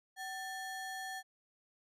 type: ring-modulated tone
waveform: square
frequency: 1268 Hz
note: D#6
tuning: 32 cents sharp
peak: -38 dBFS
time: 0.16-1.23 s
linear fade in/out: 50 ms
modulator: 507 Hz
effects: resampled to 32000 Hz